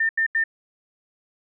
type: tone bursts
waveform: sine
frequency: 1802 Hz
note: A6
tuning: 41 cents sharp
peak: -18 dBFS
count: 3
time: 0-0.439 s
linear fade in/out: 5 ms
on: 91 ms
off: 83 ms
effects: none